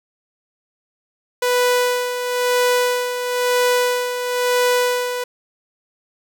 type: tone with tremolo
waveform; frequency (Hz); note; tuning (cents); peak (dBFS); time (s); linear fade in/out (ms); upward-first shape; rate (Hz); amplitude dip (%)
sawtooth; 493.9; B4; 0; -10; 1.42-5.24; 5; sine; 1; 60
effects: none